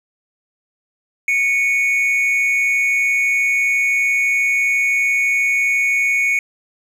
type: tone pair together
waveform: triangle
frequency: 2217 / 2440 Hz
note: C#7 / D#7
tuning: 0 / -34 cents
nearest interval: major second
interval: 166 cents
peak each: -13 / -20 dBFS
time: 1.28-6.39 s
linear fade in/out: 2 ms
effects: none